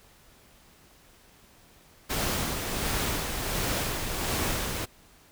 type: noise with tremolo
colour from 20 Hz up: pink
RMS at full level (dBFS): -28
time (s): 2.09-4.86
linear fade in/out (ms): 20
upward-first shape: sine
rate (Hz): 1.4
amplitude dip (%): 40
effects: pink hiss -57 dBFS RMS until 5.31 s